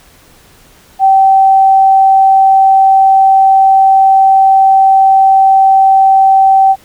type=tone; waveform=sine; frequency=773 Hz; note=G5; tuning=24 cents flat; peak=-3 dBFS; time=0.99-6.76 s; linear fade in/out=50 ms; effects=pink hiss -43 dBFS RMS until 6.84 s